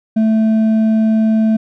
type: tone with hard clipping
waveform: sine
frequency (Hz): 220.1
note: A3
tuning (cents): +1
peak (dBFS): -11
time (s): 0.16-1.57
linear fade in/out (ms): 10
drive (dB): 4
effects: none